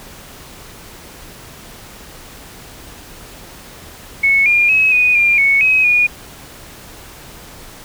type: tone with pitch steps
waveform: sine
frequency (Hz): 2203 / 2411 / 2561 / 2482 / 2398 / 2214 / 2539 / 2446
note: C#7 / D7 / D#7 / D#7 / D7 / C#7 / D#7 / D#7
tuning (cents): -11 / +45 / +49 / -5 / +36 / -3 / +34 / -30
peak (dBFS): -9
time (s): 4.23-6.07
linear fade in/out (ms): 10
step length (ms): 230
effects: pink hiss -37 dBFS RMS until 7.84 s